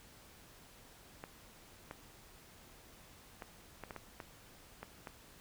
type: clicks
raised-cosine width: 0.5 ms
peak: -29 dBFS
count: 9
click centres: 1.239 / 1.911 / 3.422 / 3.837 / 3.908 / 3.963 / 4.202 / 4.83 / 5.072 s
effects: pink hiss -59 dBFS RMS until 5.4 s